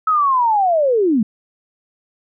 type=linear sweep; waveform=sine; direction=down; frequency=1300 to 199.4 Hz; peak=-12 dBFS; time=0.07-1.23 s; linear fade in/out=5 ms; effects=none